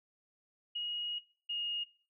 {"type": "tone pair in turn", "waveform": "sine", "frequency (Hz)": [2885, 2857], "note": ["F#7", "F7"], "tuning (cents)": [-44, 39], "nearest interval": "unison", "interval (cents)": 17, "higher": "first", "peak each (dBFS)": [-34, -34], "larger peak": "neither", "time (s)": [[0.75, 1.19], [1.49, 1.84]], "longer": "first", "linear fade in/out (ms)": 10, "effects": ["noise-tail reverb RT60 0.4 s tail -17 dB re dry"]}